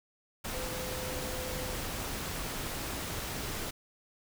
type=tone in noise; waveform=sine; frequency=510 Hz; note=C5; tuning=44 cents flat; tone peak=-41 dBFS; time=0.52-1.75 s; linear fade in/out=10 ms; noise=pink; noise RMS=-37 dBFS; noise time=0.44-3.71 s; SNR=-7 dB; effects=none